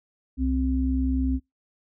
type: tone pair together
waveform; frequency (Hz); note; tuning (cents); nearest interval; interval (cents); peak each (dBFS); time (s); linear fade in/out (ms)
sine; 65.02 / 261.6; C2 / C4; -10 / 0; 2 octaves; 2410; -24; 0.37-1.4; 50
effects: noise-tail reverb RT60 0.2 s tail -26 dB re dry